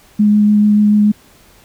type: tone with vibrato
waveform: sine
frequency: 209 Hz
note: G#3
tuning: 11 cents sharp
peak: -7 dBFS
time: 0.19-1.12 s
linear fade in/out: 10 ms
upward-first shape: sine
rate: 6.9 Hz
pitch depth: 10 cents each way
effects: pink hiss -47 dBFS RMS until 1.64 s